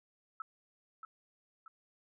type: tone with echo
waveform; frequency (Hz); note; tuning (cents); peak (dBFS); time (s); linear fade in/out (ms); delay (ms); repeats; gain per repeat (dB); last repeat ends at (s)
sine; 1309; E6; -13; -38; 0.4-0.42; 2; 630; 2; -6; 1.68
effects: none